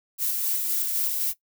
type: noise with tremolo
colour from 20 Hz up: violet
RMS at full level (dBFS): -25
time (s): 0.18-1.34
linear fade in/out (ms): 50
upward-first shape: square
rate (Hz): 3.9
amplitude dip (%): 25
effects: noise-tail reverb RT60 0.1 s tail -17 dB re dry